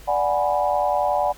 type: chord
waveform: sine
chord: G# half-diminished seventh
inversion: second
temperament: equal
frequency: 587.3 / 740 / 830.6 / 987.8 Hz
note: D5 / F#5 / G#5 / B5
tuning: 0 / 0 / 0 / 0 cents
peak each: -23 / -22 / -24 / -27 dBFS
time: 0.07-1.33 s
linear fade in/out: 20 ms
effects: added 50 Hz sine -44 dBFS peak until 1.37 s + pink hiss -47 dBFS RMS until 1.37 s